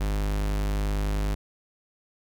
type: tone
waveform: 45% pulse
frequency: 50.7 Hz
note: G#1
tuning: 41 cents flat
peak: -24 dBFS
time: 0-1.35 s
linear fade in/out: 10 ms
effects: none